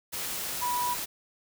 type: tone in noise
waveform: sine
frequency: 979 Hz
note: B5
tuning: 15 cents flat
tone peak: -27 dBFS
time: 0.61-0.95 s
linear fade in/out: 20 ms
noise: white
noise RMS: -34 dBFS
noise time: 0.12-1.06 s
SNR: +4 dB
effects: none